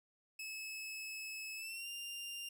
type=tone with pitch glide; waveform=sawtooth; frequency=2592 to 2794 Hz; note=E7 to F7; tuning=-30 to 0 cents; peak=-40 dBFS; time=0.39-2.49 s; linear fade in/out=5 ms; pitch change=+130 cents; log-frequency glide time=1.56-1.88 s; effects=none